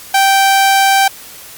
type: tone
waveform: sawtooth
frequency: 781 Hz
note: G5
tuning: 7 cents flat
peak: -4 dBFS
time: 0.14-1.08 s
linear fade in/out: 5 ms
effects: white hiss -34 dBFS RMS until 1.57 s + Opus 48 kbps